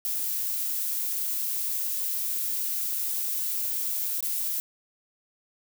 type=noise with dropouts; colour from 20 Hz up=violet; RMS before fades=-29 dBFS; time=0.05-4.6 s; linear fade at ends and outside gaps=0 ms; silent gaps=4.206-4.226 s; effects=none